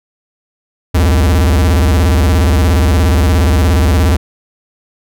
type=tone with vibrato; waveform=square; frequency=77.78 Hz; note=D#2; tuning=in tune; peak=-8 dBFS; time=0.94-4.17 s; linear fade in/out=10 ms; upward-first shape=square; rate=17 Hz; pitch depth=250 cents each way; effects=none